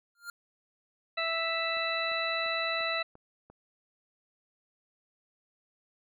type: tone with exponential growth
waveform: square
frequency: 1400 Hz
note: F6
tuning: 4 cents sharp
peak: -35 dBFS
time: 0.15-0.3 s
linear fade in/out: 2 ms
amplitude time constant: 31 ms
type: harmonic tone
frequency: 659.3 Hz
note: E5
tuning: in tune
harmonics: 1 / 2 / 3 / 4 / 6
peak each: -35 / -35 / -35 / -35 / -35 dBFS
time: 1.17-3.03 s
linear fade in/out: 10 ms
type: click train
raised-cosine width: 1 ms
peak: -38 dBFS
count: 6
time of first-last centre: 1.77-3.5 s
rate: 2.89 Hz
effects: none